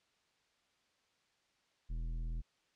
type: tone with tanh clipping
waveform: sine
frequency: 40.88 Hz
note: E1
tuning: 14 cents flat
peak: -38 dBFS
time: 1.89-2.42 s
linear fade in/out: 20 ms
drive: 11 dB
effects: white hiss -75 dBFS RMS until 2.75 s + low-pass 5000 Hz 12 dB/octave